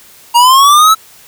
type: linear sweep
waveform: square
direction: up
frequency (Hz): 932.3 to 1318.5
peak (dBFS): -4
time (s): 0.34-0.95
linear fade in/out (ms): 20
effects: white hiss -40 dBFS RMS until 1.27 s